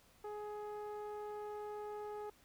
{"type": "tone with low-pass filter", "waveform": "sawtooth", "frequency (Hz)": 418.8, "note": "G#4", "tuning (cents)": 15, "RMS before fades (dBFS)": -45, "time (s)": [0.24, 2.3], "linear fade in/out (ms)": 5, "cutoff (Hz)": 970, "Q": 1.3, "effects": ["pink hiss -67 dBFS RMS until 2.44 s"]}